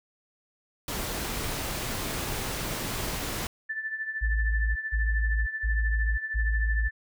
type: noise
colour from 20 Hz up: pink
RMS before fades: -32 dBFS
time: 0.88-3.47 s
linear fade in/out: 2 ms
type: tone with tremolo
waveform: sine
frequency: 1760 Hz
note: A6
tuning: in tune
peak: -27 dBFS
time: 3.69-6.91 s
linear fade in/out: 10 ms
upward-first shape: triangle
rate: 13 Hz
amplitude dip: 75%
type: tone bursts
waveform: sine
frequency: 55 Hz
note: A1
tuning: in tune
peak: -23 dBFS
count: 4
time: 4.21-6.89 s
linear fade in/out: 20 ms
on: 550 ms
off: 160 ms
effects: none